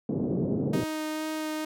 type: band-pass noise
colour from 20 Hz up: pink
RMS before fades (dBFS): -28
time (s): 0.09-0.84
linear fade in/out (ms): 2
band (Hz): 140 to 450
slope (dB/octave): 24
type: tone with vibrato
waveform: sawtooth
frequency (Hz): 311.1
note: D#4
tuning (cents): 0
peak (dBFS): -26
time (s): 0.73-1.65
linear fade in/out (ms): 5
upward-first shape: sine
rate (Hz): 2.2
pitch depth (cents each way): 10
effects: none